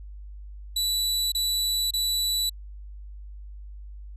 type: tone bursts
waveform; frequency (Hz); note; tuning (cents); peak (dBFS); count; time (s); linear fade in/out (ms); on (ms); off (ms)
sawtooth; 3951; B7; 0; -20; 3; 0.76-2.496; 5; 560; 28
effects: added 50 Hz sine -38 dBFS peak until 4.16 s + resampled to 32000 Hz